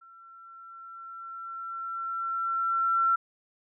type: tone with level ramp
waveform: sine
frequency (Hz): 1352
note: E6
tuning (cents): +43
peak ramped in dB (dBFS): -50 to -20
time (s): 0.01-3.16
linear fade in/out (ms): 10
effects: none